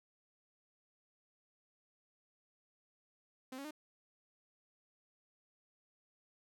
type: tone with pitch steps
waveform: sawtooth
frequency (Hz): 259.1 / 277.5 / 304.4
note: C4 / C#4 / D#4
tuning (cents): -17 / +2 / -38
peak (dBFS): -40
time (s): 3.52-3.709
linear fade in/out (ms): 5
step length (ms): 63
effects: none